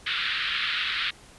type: band-pass noise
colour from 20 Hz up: white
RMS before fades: -28 dBFS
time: 0.06-1.11 s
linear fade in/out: 10 ms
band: 1300 to 3900 Hz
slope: 48 dB/octave
effects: pink hiss -51 dBFS RMS until 1.38 s + resampled to 24000 Hz